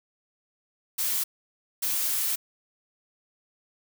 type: noise bursts at uneven times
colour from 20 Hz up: blue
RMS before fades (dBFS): -27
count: 2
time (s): 0.98-1.24 / 1.82-2.36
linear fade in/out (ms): 10
effects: none